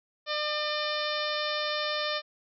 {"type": "harmonic tone", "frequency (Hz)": 601, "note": "D5", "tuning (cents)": 40, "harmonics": [1, 2, 3, 4, 5, 6, 7, 8, 9], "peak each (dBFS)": [-33, -35, -36, -39, -39, -36, -39, -40, -42], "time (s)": [0.26, 2.22], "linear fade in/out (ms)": 50, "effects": []}